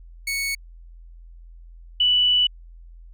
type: tone pair in turn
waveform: sawtooth / sine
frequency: 2217 / 2965 Hz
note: C#7 / F#7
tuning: 0 / +3 cents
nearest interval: perfect fourth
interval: 503 cents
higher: second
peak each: -20 / -15 dBFS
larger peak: second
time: 0.27-0.55 / 2-2.47 s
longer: second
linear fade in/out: 5 ms
effects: added 42 Hz sine -41 dBFS peak until 3.13 s